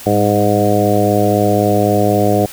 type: harmonic tone with a mistuned harmonic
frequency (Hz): 103.83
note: G#2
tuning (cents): 0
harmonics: 1 / 2 / 3 / 4 / 5 / 6 / 7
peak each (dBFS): -18 / -18 / -18 / -18 / -18 / -18 / -18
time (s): 0.06-2.46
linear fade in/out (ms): 5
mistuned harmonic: 2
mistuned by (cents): -38
effects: white hiss -33 dBFS RMS until 2.52 s